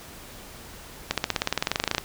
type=accelerating click train; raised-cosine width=0.2 ms; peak=-5 dBFS; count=19; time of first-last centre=1.11-1.982 s; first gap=67 ms; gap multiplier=0.96; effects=pink hiss -44 dBFS RMS until 2.04 s